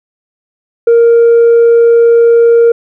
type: tone with tanh clipping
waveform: triangle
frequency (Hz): 466.2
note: A#4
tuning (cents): 0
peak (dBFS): -3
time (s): 0.87-2.72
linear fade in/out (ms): 5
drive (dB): 6
effects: none